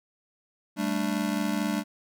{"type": "chord", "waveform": "square", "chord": "G suspended second", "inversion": "none", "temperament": "just", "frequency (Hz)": [196, 220.5, 294], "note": ["G3", "A3", "D4"], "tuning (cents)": [0, 4, 2], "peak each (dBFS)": -31, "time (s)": [0.76, 1.84], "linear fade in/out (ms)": 50, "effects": []}